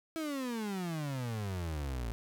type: exponential sweep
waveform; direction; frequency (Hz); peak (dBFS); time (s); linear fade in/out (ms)
35% pulse; down; 329.6 to 54.8; -33; 0.16-2.12; 0
effects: none